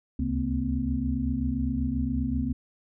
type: tone cluster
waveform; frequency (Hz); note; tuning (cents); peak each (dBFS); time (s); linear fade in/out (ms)
sine; 69.7 / 75.2 / 135 / 229.2 / 256.8; C#2 / D2 / C#3 / A#3 / C4; +10 / +42 / -45 / -29 / -32; -30 / -37 / -34 / -31 / -29; 0.19-2.53; 5
effects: none